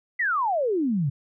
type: exponential sweep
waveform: sine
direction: down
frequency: 2039 to 129.6 Hz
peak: -21 dBFS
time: 0.19-1.1 s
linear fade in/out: 10 ms
effects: none